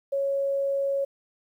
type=tone; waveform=sine; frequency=553 Hz; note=C#5; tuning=4 cents flat; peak=-23 dBFS; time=0.12-1.05 s; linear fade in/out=10 ms; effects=10-bit